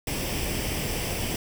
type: noise with comb filter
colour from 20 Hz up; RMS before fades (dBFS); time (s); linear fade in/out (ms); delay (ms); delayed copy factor
pink; -29; 0.07-1.36; 2; 0.37; +0.6
effects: none